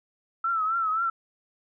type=tone with vibrato; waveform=sine; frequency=1318.5 Hz; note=E6; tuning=in tune; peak=-23 dBFS; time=0.44-1.1 s; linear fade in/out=5 ms; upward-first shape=triangle; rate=3.8 Hz; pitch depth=89 cents each way; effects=none